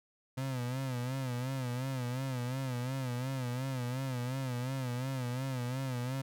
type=tone with vibrato; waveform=35% pulse; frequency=128 Hz; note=C3; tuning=38 cents flat; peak=-32 dBFS; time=0.37-6.22 s; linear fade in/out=10 ms; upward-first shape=sine; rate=2.8 Hz; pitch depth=93 cents each way; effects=none